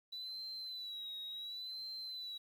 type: tone with vibrato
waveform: triangle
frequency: 3951 Hz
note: B7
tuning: in tune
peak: -40 dBFS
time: 0.12-2.38 s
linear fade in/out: 10 ms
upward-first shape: sine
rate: 0.7 Hz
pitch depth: 72 cents each way
effects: tanh soft clip ceiling -39 dBFS + 11-bit